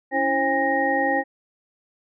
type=tone cluster; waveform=sine; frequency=280.4 / 331.4 / 534 / 808 / 1870 Hz; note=C#4 / E4 / C5 / G#5 / A#6; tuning=+20 / +9 / +35 / -48 / +5 cents; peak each=-27 / -30 / -25 / -23 / -24 dBFS; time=0.11-1.24 s; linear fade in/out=50 ms; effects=none